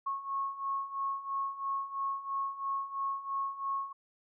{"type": "beating tone pair", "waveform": "sine", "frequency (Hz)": [1094, 1097], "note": ["C#6", "C#6"], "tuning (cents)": [-23, -18], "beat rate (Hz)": 3, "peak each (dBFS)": [-38, -34], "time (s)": [0.06, 3.93], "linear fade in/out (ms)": 10, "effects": []}